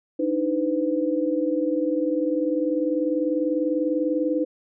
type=tone cluster; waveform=sine; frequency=298.6 / 318.7 / 505 Hz; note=D4 / D#4 / B4; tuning=+29 / +42 / +39 cents; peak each=-25 dBFS; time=0.19-4.45 s; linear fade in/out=10 ms; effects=none